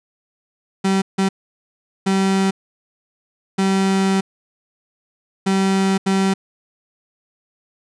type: tone bursts at uneven times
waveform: 35% pulse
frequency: 192.8 Hz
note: G3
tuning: 28 cents flat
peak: -13 dBFS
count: 6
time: 0.84-1.02 / 1.18-1.29 / 2.06-2.51 / 3.58-4.21 / 5.46-5.98 / 6.06-6.34 s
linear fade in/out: 10 ms
effects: resampled to 22050 Hz